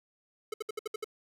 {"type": "tone bursts", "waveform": "square", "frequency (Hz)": 432.6, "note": "A4", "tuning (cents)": -29, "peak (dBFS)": -33, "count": 7, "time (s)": [0.52, 1.044], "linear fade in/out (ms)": 5, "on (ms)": 20, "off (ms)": 64, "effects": ["resampled to 32000 Hz", "10-bit"]}